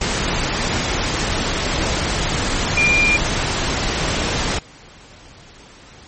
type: tone in noise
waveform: sine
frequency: 2400 Hz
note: D7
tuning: 37 cents sharp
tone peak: -13 dBFS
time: 2.77-3.17 s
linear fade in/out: 5 ms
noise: pink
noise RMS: -20 dBFS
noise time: 0.01-4.59 s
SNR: +4 dB
effects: pink hiss -43 dBFS RMS until 6.07 s + MP3 32 kbps